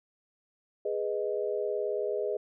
sine chord, G# minor, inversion none, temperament equal, 415.3 / 493.9 / 622.3 Hz, G#4 / B4 / D#5, 0 / 0 / 0 cents, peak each -31 / -34 / -34 dBFS, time 0.85-2.37 s, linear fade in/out 5 ms, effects none

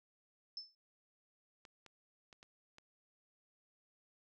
sine tone with exponential decay, 5274 Hz, E8, in tune, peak -39 dBFS, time 0.57-0.75 s, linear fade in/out 2 ms, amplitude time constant 39 ms
clicks, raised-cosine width 0.2 ms, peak -39 dBFS, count 5, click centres 1.652 / 1.863 / 2.328 / 2.429 / 2.784 s
effects none

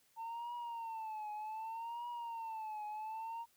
sine tone with vibrato, 899 Hz, A5, 37 cents sharp, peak -38 dBFS, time 0.16-3.46 s, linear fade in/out 50 ms, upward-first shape triangle, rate 0.65 Hz, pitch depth 120 cents each way, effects tanh soft clip ceiling -40 dBFS + white hiss -72 dBFS RMS until 3.56 s

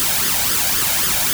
white noise with flanger, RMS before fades -18 dBFS, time 0-1.33 s, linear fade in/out 0 ms, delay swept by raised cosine 0.6 to 1.35 ms, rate 3.8 Hz, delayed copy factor +0.6, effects none

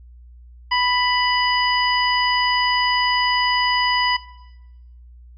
harmonic tone, 990 Hz, B5, 4 cents sharp, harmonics 1 / 2 / 3 / 5, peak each -19 / -22 / -24 / -26 dBFS, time 0.71-4.17 s, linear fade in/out 10 ms, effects noise-tail reverb RT60 1.0 s tail -19 dB re dry + added 60 Hz sine -41 dBFS peak until 5.37 s

